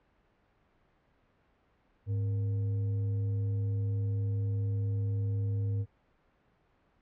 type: tone with frequency modulation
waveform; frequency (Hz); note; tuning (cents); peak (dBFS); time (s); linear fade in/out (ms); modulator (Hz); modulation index
sine; 102.6; G#2; -21; -28; 2.06-5.86; 50; 367; 0.22
effects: pink hiss -69 dBFS RMS until 7.01 s + low-pass 2000 Hz 12 dB/octave